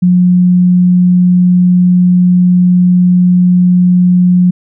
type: tone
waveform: sine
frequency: 179.6 Hz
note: F3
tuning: 49 cents sharp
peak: -4 dBFS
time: 0.02-4.51 s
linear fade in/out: 10 ms
effects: none